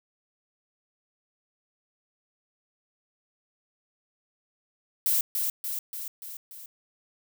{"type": "noise with echo", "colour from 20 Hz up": "violet", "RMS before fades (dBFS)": -24, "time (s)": [5.06, 5.21], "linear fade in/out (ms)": 2, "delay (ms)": 290, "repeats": 5, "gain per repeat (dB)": -4, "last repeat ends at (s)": 6.66, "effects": []}